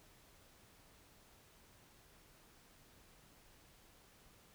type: silence
effects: pink hiss -65 dBFS RMS until 4.54 s